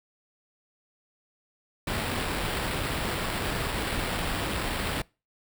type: noise with sample-and-hold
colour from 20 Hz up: pink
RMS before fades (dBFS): -30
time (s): 1.87-5.02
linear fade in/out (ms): 5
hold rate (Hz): 6300
effects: noise-tail reverb RT60 0.3 s tail -25 dB re dry